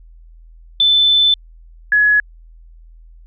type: tone pair in turn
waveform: sine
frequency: 3520 / 1687.3 Hz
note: A7 / G#6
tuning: 0 / +27 cents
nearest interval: octave + minor second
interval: 1273 cents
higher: first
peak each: -9 dBFS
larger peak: neither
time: 0.8-1.34 / 1.92-2.2 s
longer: first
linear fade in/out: 2 ms
effects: added 41 Hz sine -39 dBFS peak until 3.26 s

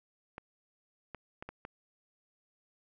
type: clicks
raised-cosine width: 0.5 ms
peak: -27 dBFS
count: 5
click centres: 0.381 / 1.147 / 1.425 / 1.49 / 1.651 s
effects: none

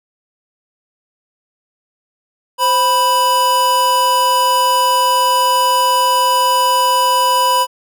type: tone pair together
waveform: square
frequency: 523.3 / 987.9 Hz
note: C5 / B5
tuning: 0 / 0 cents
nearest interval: major seventh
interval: 1100 cents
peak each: -21 / -12 dBFS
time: 2.58-7.67 s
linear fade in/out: 50 ms
effects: none

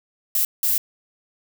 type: noise bursts at uneven times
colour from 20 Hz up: violet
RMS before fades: -20 dBFS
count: 2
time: 0.35-0.45 / 0.63-0.78 s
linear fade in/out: 2 ms
effects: none

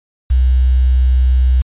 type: tone with quantisation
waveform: sine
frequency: 63.5 Hz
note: B1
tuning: 49 cents sharp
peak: -8 dBFS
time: 0.3-1.62 s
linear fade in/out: 10 ms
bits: 6
effects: resampled to 8000 Hz

